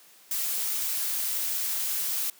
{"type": "noise", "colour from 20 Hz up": "blue", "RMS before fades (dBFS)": -29, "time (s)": [0.31, 2.3], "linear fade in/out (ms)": 2, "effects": ["white hiss -55 dBFS RMS until 2.39 s", "high-pass 200 Hz 12 dB/octave"]}